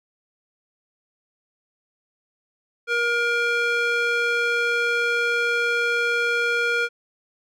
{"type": "tone with band-pass filter", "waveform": "square", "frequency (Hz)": 473.2, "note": "A#4", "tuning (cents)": 26, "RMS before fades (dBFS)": -22, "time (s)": [2.87, 6.89], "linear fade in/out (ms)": 50, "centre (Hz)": 1800, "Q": 1.8, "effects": []}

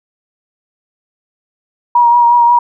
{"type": "tone with vibrato", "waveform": "sine", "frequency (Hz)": 953, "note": "A#5", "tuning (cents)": 38, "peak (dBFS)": -5, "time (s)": [1.95, 2.59], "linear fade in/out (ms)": 5, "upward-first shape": "triangle", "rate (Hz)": 5.6, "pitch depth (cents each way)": 28, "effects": []}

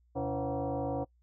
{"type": "tone with frequency modulation", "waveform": "sine", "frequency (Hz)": 129, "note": "C3", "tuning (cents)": -24, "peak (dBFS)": -30, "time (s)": [0.15, 1.05], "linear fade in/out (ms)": 20, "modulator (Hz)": 206, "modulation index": 3.3, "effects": ["noise-tail reverb RT60 0.1 s tail -24 dB re dry", "added 60 Hz sine -64 dBFS peak until 1.22 s"]}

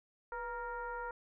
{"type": "tone with frequency modulation", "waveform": "sine", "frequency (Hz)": 943, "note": "A#5", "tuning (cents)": 20, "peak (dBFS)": -38, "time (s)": [0.32, 1.11], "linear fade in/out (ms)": 2, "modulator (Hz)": 454, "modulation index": 1.2, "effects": []}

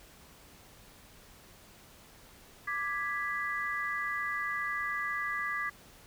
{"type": "chord", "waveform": "sine", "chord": "G# diminished", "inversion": "second", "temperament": "equal with one note detuned", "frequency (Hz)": [1179.4, 1661.2, 1975.5], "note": ["D6", "G#6", "B6"], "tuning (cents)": [7, 0, 0], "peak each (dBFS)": [-36, -36, -35], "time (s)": [2.67, 5.7], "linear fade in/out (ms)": 10, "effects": ["pink hiss -56 dBFS RMS until 6.06 s"]}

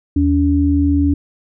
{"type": "tone pair together", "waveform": "sine", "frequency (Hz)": [79.8, 284.4], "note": ["D#2", "C#4"], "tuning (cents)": [44, 45], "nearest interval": "octave + minor seventh", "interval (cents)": 2201, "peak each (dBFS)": [-15, -13], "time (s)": [0.16, 1.14], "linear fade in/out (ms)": 5, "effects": []}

